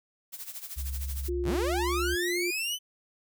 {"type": "noise with tremolo", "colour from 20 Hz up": "blue", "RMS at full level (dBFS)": -38, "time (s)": [0.32, 1.3], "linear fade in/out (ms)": 20, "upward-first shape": "sine", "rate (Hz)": 13, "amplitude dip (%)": 75}
{"type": "tone with pitch glide", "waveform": "sine", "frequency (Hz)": [67.4, 68.34], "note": ["C#2", "C#2"], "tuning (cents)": [-48, -24], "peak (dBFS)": -31, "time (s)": [0.76, 2.16], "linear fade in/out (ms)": 20, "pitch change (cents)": 24, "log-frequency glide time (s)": [1.49, 1.56]}
{"type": "tone", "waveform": "sine", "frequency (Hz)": 352.7, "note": "F4", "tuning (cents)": 17, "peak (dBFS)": -29, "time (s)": [1.28, 2.51], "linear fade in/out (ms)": 10}
{"type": "linear sweep", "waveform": "sawtooth", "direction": "up", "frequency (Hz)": [36.71, 3064], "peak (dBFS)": -26, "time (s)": [1.43, 2.79], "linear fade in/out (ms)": 50}
{"effects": []}